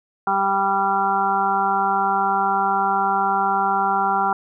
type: harmonic tone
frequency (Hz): 196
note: G3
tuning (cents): 0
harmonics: 1 / 2 / 4 / 5 / 6 / 7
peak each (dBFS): -31 / -30 / -20 / -24 / -27 / -23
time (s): 0.27-4.33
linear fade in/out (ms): 2
effects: none